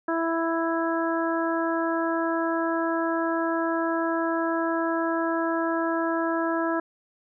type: harmonic tone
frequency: 330.2 Hz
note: E4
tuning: 3 cents sharp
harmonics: 1 / 2 / 3 / 4 / 5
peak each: -26 / -29 / -31 / -32 / -33 dBFS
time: 0.08-6.8 s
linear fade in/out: 5 ms
effects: none